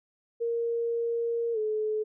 sine tone with pitch glide, 466.2 to 430 Hz, A#4 to A4, 0 to -40 cents, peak -26 dBFS, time 0.4-2.04 s, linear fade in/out 20 ms, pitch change -140 cents, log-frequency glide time 1.53-1.58 s, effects none

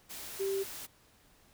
sine tone in noise, 390.3 Hz, G4, 8 cents flat, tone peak -30 dBFS, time 0.39-0.64 s, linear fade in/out 20 ms, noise white, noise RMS -44 dBFS, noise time 0.09-0.87 s, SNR +11 dB, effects pink hiss -64 dBFS RMS until 1.53 s

